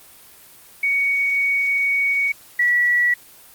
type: tone pair in turn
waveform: sine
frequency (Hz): 2237 / 1941.6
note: C#7 / B6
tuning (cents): +15 / -30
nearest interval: major second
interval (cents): 245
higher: first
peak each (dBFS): -16 / -14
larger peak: second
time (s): 0.83-2.32 / 2.59-3.14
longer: first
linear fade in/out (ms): 5
effects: white hiss -46 dBFS RMS until 3.54 s + Opus 24 kbps